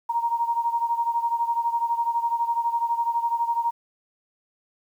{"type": "beating tone pair", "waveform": "sine", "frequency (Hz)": [932.3, 944.3], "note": ["A#5", "A#5"], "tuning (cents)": [0, 22], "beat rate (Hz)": 12, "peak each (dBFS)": [-23, -27], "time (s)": [0.09, 3.71], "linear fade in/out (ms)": 10, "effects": ["9-bit"]}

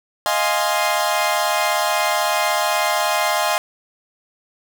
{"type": "chord", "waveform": "sawtooth", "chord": "F minor seventh", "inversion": "third", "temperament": "equal", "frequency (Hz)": [622.3, 698.5, 830.6, 1046.5], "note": ["Eb5", "F5", "Ab5", "C6"], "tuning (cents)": [0, 0, 0, 0], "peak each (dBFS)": -19, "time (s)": [0.26, 3.58], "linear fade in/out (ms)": 0, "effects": []}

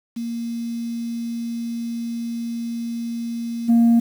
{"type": "tone with level steps", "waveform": "sine", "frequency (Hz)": 233.1, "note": "A#3", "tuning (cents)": 0, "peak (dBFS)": [-24, -9], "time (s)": [0.16, 4], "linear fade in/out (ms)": 10, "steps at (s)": 3.68, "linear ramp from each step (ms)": 20, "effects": ["tanh soft clip ceiling -10 dBFS", "7-bit"]}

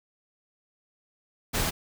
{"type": "noise", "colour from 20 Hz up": "pink", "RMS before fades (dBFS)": -27, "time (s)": [1.53, 1.71], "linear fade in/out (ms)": 20, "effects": []}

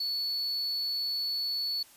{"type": "tone", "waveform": "triangle", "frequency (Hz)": 4429, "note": "C#8", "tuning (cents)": -2, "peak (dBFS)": -28, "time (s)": [0, 1.83], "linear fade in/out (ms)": 5, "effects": ["white hiss -56 dBFS RMS until 1.96 s", "resampled to 32000 Hz"]}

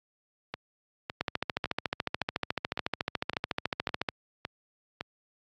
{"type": "two click trains", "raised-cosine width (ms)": 0.3, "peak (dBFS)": [-12, -17], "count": [41, 9], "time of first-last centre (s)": [[1.21, 4.088], [0.54, 5.009]], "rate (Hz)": [13.9, 1.79], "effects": ["high-pass 80 Hz 12 dB/octave", "AAC 48 kbps"]}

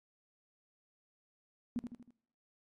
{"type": "tone with echo", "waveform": "sine", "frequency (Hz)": 239, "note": "A#3", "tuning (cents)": 43, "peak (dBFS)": -32, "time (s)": [1.76, 1.79], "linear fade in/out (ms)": 0, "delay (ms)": 79, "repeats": 4, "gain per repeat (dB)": -6, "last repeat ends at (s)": 2.106, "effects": ["noise-tail reverb RT60 0.7 s tail -22 dB re dry", "AAC 32 kbps"]}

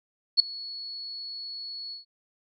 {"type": "tone with ADSR envelope", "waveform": "sine", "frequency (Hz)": 4384, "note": "C#8", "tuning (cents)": -20, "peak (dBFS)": -12, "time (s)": [0.37, 2.05], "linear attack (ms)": 28, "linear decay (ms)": 5, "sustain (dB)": -23, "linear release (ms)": 130, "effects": []}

